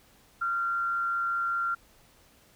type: tone with frequency modulation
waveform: sine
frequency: 1380 Hz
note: F6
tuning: 21 cents flat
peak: -26 dBFS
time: 0.41-1.75 s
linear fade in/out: 10 ms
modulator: 125 Hz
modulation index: 0.34
effects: pink hiss -60 dBFS RMS until 2.55 s